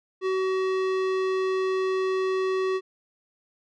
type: tone with tanh clipping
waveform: sine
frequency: 377.5 Hz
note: F#4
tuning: 35 cents sharp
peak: -25 dBFS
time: 0.21-2.81 s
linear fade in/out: 50 ms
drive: 18 dB
effects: none